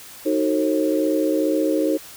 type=chord; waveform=sine; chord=D# diminished seventh; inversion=none; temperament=just; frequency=311.1 / 373.4 / 448 / 537.6 Hz; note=D#4 / F#4 / A4 / C5; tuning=0 / +16 / +31 / +47 cents; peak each=-20 / -26 / -25 / -23 dBFS; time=0.25-1.98 s; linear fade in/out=20 ms; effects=white hiss -41 dBFS RMS until 2.16 s